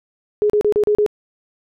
sine tone bursts, 418.4 Hz, G#4, 13 cents sharp, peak -12 dBFS, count 6, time 0.42-1.063 s, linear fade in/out 0 ms, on 78 ms, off 35 ms, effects none

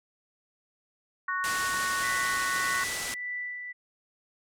harmonic tone, 370 Hz, F#4, in tune, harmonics 3 / 4 / 5, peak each -31 / -32 / -33 dBFS, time 1.28-2.84 s, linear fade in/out 5 ms
white low-pass noise, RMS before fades -35 dBFS, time 1.44-3.14 s, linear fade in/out 0 ms, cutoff 9800 Hz, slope 24 dB/octave
sine tone with tremolo, 1975.5 Hz, B6, in tune, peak -31 dBFS, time 2.02-3.73 s, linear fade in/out 20 ms, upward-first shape sine, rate 1.7 Hz, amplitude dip 45%
effects none

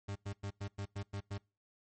40% pulse tone bursts, 100.2 Hz, G2, 38 cents sharp, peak -37 dBFS, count 8, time 0.08-1.381 s, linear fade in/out 10 ms, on 76 ms, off 99 ms, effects noise-tail reverb RT60 0.3 s tail -25 dB re dry + MP3 32 kbps

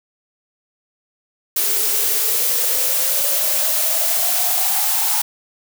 blue noise with high-pass filter sweep, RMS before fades -18 dBFS, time 1.56-5.22 s, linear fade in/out 5 ms, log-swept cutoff 390 to 840 Hz, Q 9.9, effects none

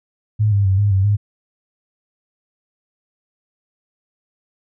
sine tone with pitch steps, 106.7 / 100.4 / 95.6 / 102.4 / 96 / 103 Hz, G#2 / G2 / G2 / G#2 / G2 / G#2, +47 / +42 / -43 / -24 / -36 / -14 cents, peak -12 dBFS, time 0.39-1.17 s, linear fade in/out 20 ms, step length 130 ms, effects none

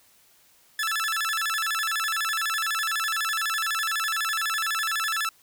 sawtooth tone with vibrato, 1511 Hz, F#6, 36 cents sharp, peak -21 dBFS, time 0.79-5.29 s, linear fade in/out 2 ms, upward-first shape square, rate 12 Hz, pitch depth 230 cents each way, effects white hiss -59 dBFS RMS until 5.42 s

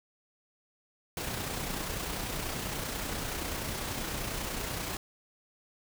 pink noise with amplitude modulation, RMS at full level -34 dBFS, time 1.17-4.97 s, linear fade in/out 2 ms, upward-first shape sine, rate 30.3 Hz, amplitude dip 35%, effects none

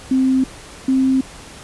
sine tone pair in turn, 261.8 / 263.5 Hz, C4 / C4, +1 / +12 cents, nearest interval unison, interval 11 cents, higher second, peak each -12 dBFS, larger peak neither, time 0.11-0.44 / 0.88-1.21 s, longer neither, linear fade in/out 5 ms, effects pink hiss -38 dBFS RMS until 1.63 s + resampled to 24000 Hz

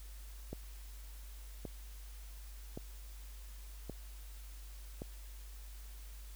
click train, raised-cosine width 2 ms, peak -28 dBFS, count 5, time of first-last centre 0.53-5.019 s, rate 0.891 Hz, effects added 50 Hz sine -47 dBFS peak until 6.35 s + white hiss -59 dBFS RMS until 6.35 s

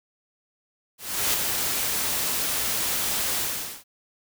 white noise with ADSR envelope, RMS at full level -22 dBFS, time 0.98-3.84 s, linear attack 360 ms, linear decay 4 ms, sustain -4 dB, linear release 450 ms, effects none

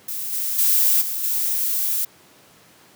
violet noise with level steps, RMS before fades -28 / -24 / -17 / -26 / -22 dBFS, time 0.08-2.05 s, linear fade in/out 5 ms, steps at 0.32 / 0.58 / 1.01 / 1.23 s, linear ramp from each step 10 ms, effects pink hiss -51 dBFS RMS until 2.95 s + high-pass 150 Hz 12 dB/octave

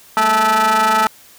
40% pulse ring-modulated tone, 215.4 Hz, A3, 37 cents flat, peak -8 dBFS, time 0.17-1.07 s, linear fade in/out 0 ms, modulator 1090 Hz, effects white hiss -45 dBFS RMS until 1.38 s

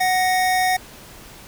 square tone pair together, 740.4 / 1868 Hz, F#5 / A#6, +1 / +3 cents, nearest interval octave + major third, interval 1602 cents, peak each -18 / -24 dBFS, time 0-0.77 s, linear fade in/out 10 ms, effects pink hiss -42 dBFS RMS until 1.47 s

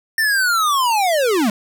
square linear sweep, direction down, 1816 to 196 Hz, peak -15 dBFS, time 0.18-1.5 s, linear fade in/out 2 ms, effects none

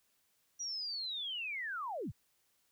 sine linear sweep, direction down, 5840 to 49 Hz, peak -37 dBFS, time 0.59-2.12 s, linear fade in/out 20 ms, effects white hiss -75 dBFS RMS until 2.71 s

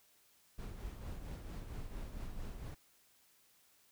brown noise with tremolo, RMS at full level -42 dBFS, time 0.58-2.75 s, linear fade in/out 10 ms, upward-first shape triangle, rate 4.4 Hz, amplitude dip 55%, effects white hiss -69 dBFS RMS until 3.91 s

